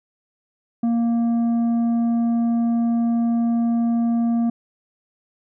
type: tone with tanh clipping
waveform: sine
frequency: 233.1 Hz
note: A#3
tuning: in tune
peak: -18 dBFS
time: 0.83-4.5 s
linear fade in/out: 5 ms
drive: 6 dB
effects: none